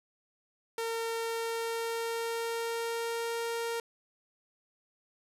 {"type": "tone with pitch glide", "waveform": "sawtooth", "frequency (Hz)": [457, 463.6], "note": ["A#4", "A#4"], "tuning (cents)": [-34, -10], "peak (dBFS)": -28, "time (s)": [0.78, 3.8], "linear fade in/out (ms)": 2, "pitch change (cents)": 24, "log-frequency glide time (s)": [1.14, 3.39], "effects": ["resampled to 32000 Hz", "11-bit"]}